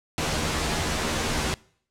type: noise with comb filter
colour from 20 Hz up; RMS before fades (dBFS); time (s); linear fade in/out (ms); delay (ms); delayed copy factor
pink; -26; 0.18-1.54; 0; 13; +0.8
effects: noise-tail reverb RT60 0.6 s tail -24 dB re dry + low-pass 8000 Hz 12 dB/octave